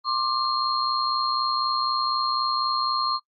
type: tone cluster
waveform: sine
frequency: 1060 / 1184 / 4221 Hz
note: C6 / D6 / C8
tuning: +22 / +14 / +14 cents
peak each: -26 dBFS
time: 0.04-3.2 s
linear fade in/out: 50 ms
effects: noise-tail reverb RT60 0.1 s tail -23 dB re dry + Opus 32 kbps